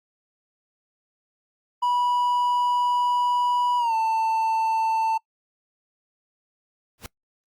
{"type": "tone with pitch glide", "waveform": "triangle", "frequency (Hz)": [978, 891.7], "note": ["B5", "A5"], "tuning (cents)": [-17, 23], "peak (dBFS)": -18, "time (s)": [1.82, 5.18], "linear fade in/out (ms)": 10, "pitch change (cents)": -160, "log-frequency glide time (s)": [3.78, 3.94]}
{"type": "noise with exponential growth", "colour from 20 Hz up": "pink", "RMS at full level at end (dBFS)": -31, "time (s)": [6.98, 7.06], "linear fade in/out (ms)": 1, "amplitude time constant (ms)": 17}
{"effects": ["noise-tail reverb RT60 0.1 s tail -24 dB re dry", "Opus 48 kbps"]}